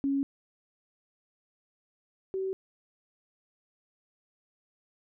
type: tone pair in turn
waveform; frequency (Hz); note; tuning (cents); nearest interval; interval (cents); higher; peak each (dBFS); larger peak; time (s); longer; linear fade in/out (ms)
sine; 276.3 / 381.8; C#4 / G4; -6 / -46; tritone; 560; second; -25 / -29; first; 0.04-0.23 / 2.34-2.53; neither; 0
effects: none